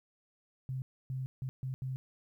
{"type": "tone bursts at uneven times", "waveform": "sine", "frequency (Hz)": 130.81, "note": "C3", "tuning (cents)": 0, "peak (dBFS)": -34, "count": 5, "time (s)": [[0.69, 0.82], [1.1, 1.26], [1.42, 1.49], [1.63, 1.74], [1.82, 1.96]], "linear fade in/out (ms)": 0, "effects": ["12-bit"]}